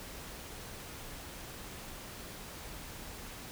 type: silence
effects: pink hiss -46 dBFS RMS until 3.51 s

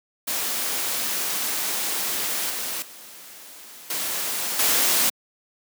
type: noise with level steps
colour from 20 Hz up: white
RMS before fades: -26 / -29 / -43 / -27 / -20 dBFS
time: 0.27-5.1 s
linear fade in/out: 10 ms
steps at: 2.5 / 2.82 / 3.9 / 4.59 s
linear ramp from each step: 2 ms
effects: high-pass 200 Hz 12 dB/octave

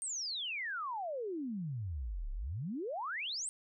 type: exponential two-way sweep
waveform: sine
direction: down then up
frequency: 8870 to 32.01 to 8870 Hz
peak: -36 dBFS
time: 0.02-3.49 s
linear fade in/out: 0 ms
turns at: 2.31 s
effects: none

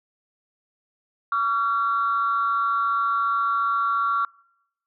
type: tone pair together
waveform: sine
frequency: 1137 / 1371.4 Hz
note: C#6 / F6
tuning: +44 / -32 cents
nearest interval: minor third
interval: 324 cents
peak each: -22 dBFS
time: 1.32-4.25 s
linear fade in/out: 2 ms
effects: noise-tail reverb RT60 0.8 s tail -25 dB re dry + tanh soft clip ceiling -13 dBFS

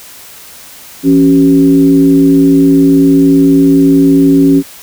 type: tone with frequency modulation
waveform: sine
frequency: 277.2 Hz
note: C#4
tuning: in tune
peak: -3 dBFS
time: 1.03-4.63 s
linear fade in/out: 50 ms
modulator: 107 Hz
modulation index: 0.64
effects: white hiss -33 dBFS RMS until 4.82 s

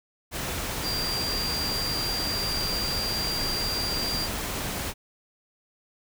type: tone in noise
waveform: sine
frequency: 4743 Hz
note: D8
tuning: 16 cents sharp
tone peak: -28 dBFS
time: 0.82-4.29 s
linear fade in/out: 50 ms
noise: pink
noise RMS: -31 dBFS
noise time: 0.31-4.94 s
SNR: 0 dB
effects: none

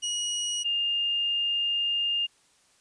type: tone pair in turn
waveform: 25% pulse / sine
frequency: 2900 / 2816 Hz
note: F#7 / F7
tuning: -35 / +14 cents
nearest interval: minor second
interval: 51 cents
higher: first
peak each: -24 dBFS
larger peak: neither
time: 0.02-0.64 / 0.64-2.27 s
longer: second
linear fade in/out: 20 ms
effects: white hiss -63 dBFS RMS until 2.8 s + resampled to 22050 Hz

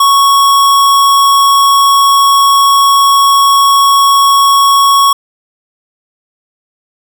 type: tone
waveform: square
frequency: 1108.7 Hz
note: C#6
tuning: in tune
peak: -5 dBFS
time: 0-5.13 s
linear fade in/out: 5 ms
effects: none

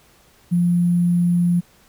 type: tone with sample-and-hold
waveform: sine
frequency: 174.61 Hz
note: F3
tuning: in tune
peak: -14 dBFS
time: 0.51-1.61 s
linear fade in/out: 20 ms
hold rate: 11025 Hz
effects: pink hiss -54 dBFS RMS until 1.88 s

